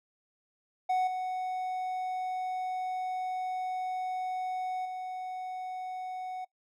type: tone with level steps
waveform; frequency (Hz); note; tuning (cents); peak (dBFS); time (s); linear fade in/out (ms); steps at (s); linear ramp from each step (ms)
triangle; 741; F#5; +2; -23 / -29 / -33; 0.89-6.45; 10; 1.07 / 4.85; 5
effects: noise-tail reverb RT60 0.1 s tail -21 dB re dry